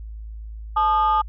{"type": "tone pair together", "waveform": "sine", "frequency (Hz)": [865, 1223.3], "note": ["A5", "D#6"], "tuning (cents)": [-30, -30], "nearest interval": "tritone", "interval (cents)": 600, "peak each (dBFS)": -17, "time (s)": [0.76, 1.22], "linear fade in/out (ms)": 10, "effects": ["tanh soft clip ceiling -12 dBFS", "added 54 Hz sine -32 dBFS peak until 1.28 s"]}